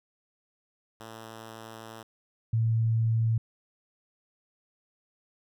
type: tone pair in turn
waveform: 5% pulse / sine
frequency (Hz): 112 / 113.17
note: A2 / A2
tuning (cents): +31 / +49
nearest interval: unison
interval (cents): 18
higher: second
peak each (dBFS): -31 / -22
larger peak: second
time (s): 1-2.03 / 2.53-3.38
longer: first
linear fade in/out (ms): 5
effects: none